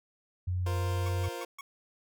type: tone with pitch glide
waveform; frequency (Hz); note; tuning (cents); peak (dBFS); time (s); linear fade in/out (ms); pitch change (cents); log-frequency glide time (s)
sine; 90.6 to 92.61; F#2 to F#2; -36 to +2; -28; 0.47-1.29; 10; +38; 0.75-0.85
type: chord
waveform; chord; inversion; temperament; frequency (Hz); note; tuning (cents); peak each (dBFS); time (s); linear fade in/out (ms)
25% pulse; F suspended fourth; none; equal; 349.2 / 466.2 / 523.3; F4 / Bb4 / C5; 0 / 0 / 0; -37; 0.66-1.45; 5
type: tone bursts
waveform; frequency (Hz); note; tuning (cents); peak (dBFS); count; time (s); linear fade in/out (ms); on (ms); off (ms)
25% pulse; 1109; C#6; 0; -37; 4; 1.06-1.61; 2; 25; 150
effects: none